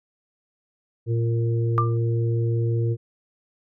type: harmonic tone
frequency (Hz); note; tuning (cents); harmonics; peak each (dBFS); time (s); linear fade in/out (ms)
115.7; A#2; -13; 1 / 3 / 4; -20 / -30 / -32; 1.06-2.97; 50
type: tone with exponential decay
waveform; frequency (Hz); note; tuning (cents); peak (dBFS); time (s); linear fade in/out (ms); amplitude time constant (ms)
sine; 1186; D6; +17; -15; 1.78-1.97; 0; 40
effects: none